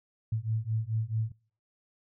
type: beating tone pair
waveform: sine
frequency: 108.6 / 113.2 Hz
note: A2 / A2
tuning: -22 / +50 cents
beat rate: 4.6 Hz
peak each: -31 dBFS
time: 0.32-1.32 s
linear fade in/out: 5 ms
effects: noise-tail reverb RT60 0.5 s tail -26 dB re dry